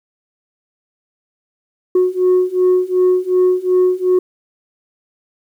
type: beating tone pair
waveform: sine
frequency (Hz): 364.5 / 367.2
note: F#4 / F#4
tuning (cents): -26 / -13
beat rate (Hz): 2.7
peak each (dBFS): -13 / -12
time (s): 1.95-4.19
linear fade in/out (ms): 5
effects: tanh soft clip ceiling -7 dBFS + 8-bit